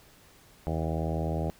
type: harmonic tone with a mistuned harmonic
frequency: 80 Hz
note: D#2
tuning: 49 cents sharp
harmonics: 1 / 2 / 3 / 4 / 5 / 6 / 7 / 8 / 9 / 10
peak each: -32 / -32 / -40 / -38 / -40 / -40 / -39 / -39 / -41 / -42 dBFS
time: 0.67-1.5 s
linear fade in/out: 0 ms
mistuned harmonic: 1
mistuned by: -16 cents
effects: pink hiss -57 dBFS RMS until 1.59 s